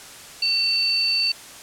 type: tone pair together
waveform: sine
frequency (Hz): 2716 / 4543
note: F7 / C#8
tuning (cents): -49 / +42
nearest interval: major sixth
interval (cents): 891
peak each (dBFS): -25 / -19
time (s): 0.42-1.32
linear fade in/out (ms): 5
effects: white hiss -41 dBFS RMS until 1.62 s + low-pass 10000 Hz 12 dB/octave